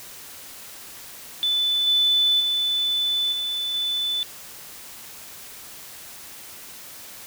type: tone with level steps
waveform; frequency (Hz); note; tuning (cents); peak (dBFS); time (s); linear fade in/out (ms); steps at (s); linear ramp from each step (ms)
sine; 3500; A7; -10; -19 / -16 / -20 / -24 / -22; 1.43-4.23; 0; 1.87 / 2.4 / 3.32 / 3.74; 5
effects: white hiss -41 dBFS RMS until 7.26 s